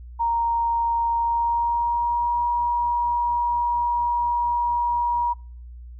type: tone with pitch glide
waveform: sine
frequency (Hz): 932.3 to 955.7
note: A#5 to A#5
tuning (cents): 0 to +43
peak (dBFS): -19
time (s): 0.19-5.34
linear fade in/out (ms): 20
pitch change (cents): +43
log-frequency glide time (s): 1.17-2.42
effects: noise-tail reverb RT60 0.5 s tail -26 dB re dry + added 60 Hz sine -37 dBFS peak until 5.99 s